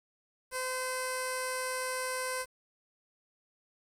15% pulse tone with low-pass filter, 513 Hz, C5, 34 cents flat, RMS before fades -35 dBFS, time 0.51-2.46 s, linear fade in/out 50 ms, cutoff 10000 Hz, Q 3.9, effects 9-bit

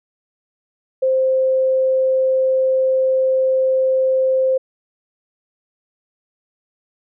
sine tone, 523.3 Hz, C5, in tune, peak -13 dBFS, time 1.02-4.58 s, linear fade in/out 10 ms, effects none

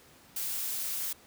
blue noise, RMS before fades -34 dBFS, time 0.36-1.13 s, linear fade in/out 5 ms, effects pink hiss -57 dBFS RMS until 1.26 s + high-pass 80 Hz 12 dB/octave

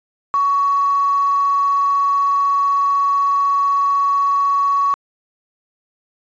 sine tone with quantisation, 1121 Hz, C#6, 19 cents sharp, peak -13 dBFS, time 0.34-4.94 s, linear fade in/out 0 ms, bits 6, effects resampled to 16000 Hz

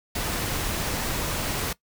pink noise, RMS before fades -28 dBFS, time 0.15-1.73 s, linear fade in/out 5 ms, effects noise-tail reverb RT60 0.1 s tail -20 dB re dry

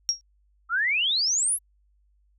sine tone with exponential decay, 5600 Hz, F8, 4 cents sharp, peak -16 dBFS, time 0.09-0.21 s, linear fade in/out 0 ms, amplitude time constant 25 ms
sine exponential sweep, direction up, 1284 to 11640 Hz, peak -21 dBFS, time 0.69-1.59 s, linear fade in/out 50 ms
effects added 50 Hz sine -61 dBFS peak until 2.38 s

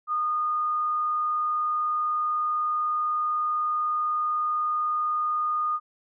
sine tone, 1226 Hz, D#6, 26 cents flat, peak -23 dBFS, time 0.07-5.8 s, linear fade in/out 50 ms, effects none

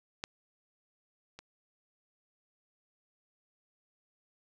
clicks, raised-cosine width 0.2 ms, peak -18 / -29 dBFS, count 2, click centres 0.239 / 1.39 s, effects none

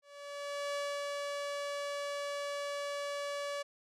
sawtooth tone with ADSR envelope, 572 Hz, D5, 46 cents flat, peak -30 dBFS, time 0.02-3.63 s, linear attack 730 ms, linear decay 260 ms, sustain -2 dB, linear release 14 ms, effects low-pass 8000 Hz 12 dB/octave

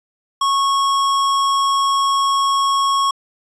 sine tone with hard clipping, 1100 Hz, C#6, 14 cents flat, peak -16 dBFS, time 0.41-3.11 s, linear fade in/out 5 ms, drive 16 dB, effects resampled to 22050 Hz

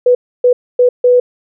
sine tone bursts at uneven times, 493.9 Hz, B4, in tune, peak -5 dBFS, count 4, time 0.06-0.15 / 0.44-0.53 / 0.79-0.89 / 1.04-1.2 s, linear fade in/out 5 ms, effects none

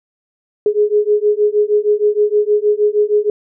sine beating tone pair, 415.3 / 421.7 Hz, G#4 / G#4, 0 / +26 cents, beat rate 6.4 Hz, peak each -14 dBFS, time 0.66-3.3 s, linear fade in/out 2 ms, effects none

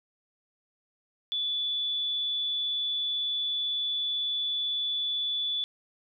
sine tone, 3458 Hz, A7, 31 cents flat, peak -27 dBFS, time 1.32-5.64 s, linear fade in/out 0 ms, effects none

